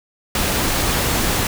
pink noise, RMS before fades -19 dBFS, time 0.35-1.47 s, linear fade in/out 2 ms, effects none

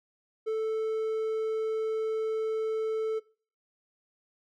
triangle tone, 440 Hz, A4, in tune, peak -25 dBFS, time 0.46-3.2 s, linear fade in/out 20 ms, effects noise-tail reverb RT60 0.4 s tail -21 dB re dry

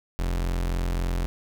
40% pulse tone, 43.65 Hz, F1, in tune, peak -23 dBFS, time 0.19-1.26 s, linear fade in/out 0 ms, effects none

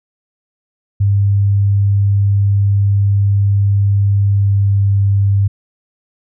sine tone with pitch glide, 100 to 99.42 Hz, G2 to G2, +35 to +25 cents, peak -9 dBFS, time 1-5.48 s, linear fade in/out 10 ms, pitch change -10 cents, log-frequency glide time 4.31-4.84 s, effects none

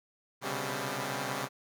5% pulse tone cluster, 125 / 131.8 / 140.5 / 198 / 517 Hz, B2 / C3 / C#3 / G3 / C5, +21 / +13 / +24 / +18 / -21 cents, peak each -28 / -29 / -26 / -27 / -34 dBFS, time 0.41-1.49 s, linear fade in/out 50 ms, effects none

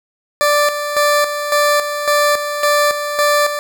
20% pulse tone with tremolo, 587.3 Hz, D5, in tune, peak -6 dBFS, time 0.41-3.59 s, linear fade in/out 0 ms, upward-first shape square, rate 1.8 Hz, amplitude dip 60%, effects none

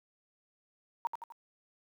sine tone with echo, 933 Hz, A#5, 1 cent sharp, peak -28 dBFS, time 1.05-1.07 s, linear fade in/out 0 ms, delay 84 ms, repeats 3, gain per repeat -6 dB, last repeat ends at 1.322 s, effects high-pass 400 Hz 12 dB/octave + 11-bit

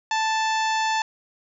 harmonic tone, 880 Hz, A5, in tune, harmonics 1 / 2 / 3 / 4 / 5 / 6 / 7 / 8, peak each -22 / -28 / -32 / -34 / -36 / -38 / -39 / -40 dBFS, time 0.11-1.02 s, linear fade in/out 2 ms, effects none

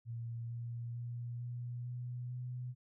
sine tone with pitch steps, 116.54 / 118.1 / 119.68 / 121.28 / 122.9 / 124.54 Hz, A#2 / A#2 / A#2 / B2 / B2 / B2, 0 / +23 / +46 / -31 / -8 / +15 cents, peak -39 dBFS, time 0.05-2.75 s, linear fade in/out 50 ms, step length 450 ms, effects none

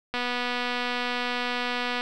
click train, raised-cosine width 0.3 ms, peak -13 dBFS, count 459, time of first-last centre 0.14-2.009 s, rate 245 Hz, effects none

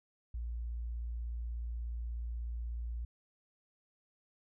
sine tone, 58.27 Hz, A#1, in tune, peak -36 dBFS, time 0.34-3.05 s, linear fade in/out 5 ms, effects none

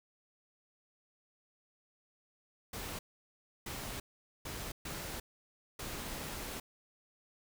pink noise bursts at uneven times, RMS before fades -42 dBFS, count 5, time 2.73-2.99 / 3.66-4 / 4.45-4.72 / 4.85-5.2 / 5.79-6.6 s, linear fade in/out 5 ms, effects none

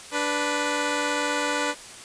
10% pulse tone pair together, 293.2 / 493.9 Hz, D4 / B4, -3 / 0 cents, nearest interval major sixth, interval 903 cents, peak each -18 dBFS, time 0.11-1.75 s, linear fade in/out 50 ms, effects white hiss -42 dBFS RMS until 2.04 s + resampled to 22050 Hz

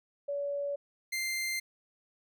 sine / sawtooth tone pair in turn, 569 / 2091 Hz, C#5 / C7, +45 / -2 cents, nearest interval octave + major seventh, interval 2253 cents, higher second, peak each -31 / -28 dBFS, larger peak second, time 0.28-0.76 / 1.12-1.6 s, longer neither, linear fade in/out 10 ms, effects none

